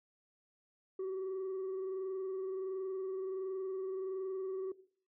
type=tone with frequency modulation; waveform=sine; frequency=379.7 Hz; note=F#4; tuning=45 cents sharp; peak=-33 dBFS; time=0.99-4.72 s; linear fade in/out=5 ms; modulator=21.4 Hz; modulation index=0.29; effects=noise-tail reverb RT60 0.5 s tail -18 dB re dry + tanh soft clip ceiling -35 dBFS